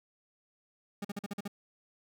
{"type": "tone bursts", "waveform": "40% pulse", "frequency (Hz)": 202.4, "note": "G#3", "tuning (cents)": -44, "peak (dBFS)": -34, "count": 7, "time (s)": [1.02, 1.479], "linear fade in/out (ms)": 5, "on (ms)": 27, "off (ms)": 45, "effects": []}